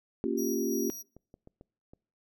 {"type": "chord", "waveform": "sine", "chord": "G half-diminished seventh", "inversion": "first", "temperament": "equal", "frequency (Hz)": [233.1, 277.2, 349.2, 392], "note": ["Bb3", "Db4", "F4", "G4"], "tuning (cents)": [0, 0, 0, 0], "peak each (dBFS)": -33, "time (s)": [0.24, 0.9], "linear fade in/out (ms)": 0}
{"type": "tone with tremolo", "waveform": "sawtooth", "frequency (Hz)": 5750, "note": "F8", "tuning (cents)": 50, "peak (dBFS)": -34, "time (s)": [0.37, 1.03], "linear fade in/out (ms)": 20, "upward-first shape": "square", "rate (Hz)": 2.9, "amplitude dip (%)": 30}
{"type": "clicks", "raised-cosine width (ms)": 2, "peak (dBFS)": -37, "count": 5, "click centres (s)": [1.166, 1.341, 1.474, 1.611, 1.935]}
{"effects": ["noise-tail reverb RT60 0.5 s tail -26 dB re dry"]}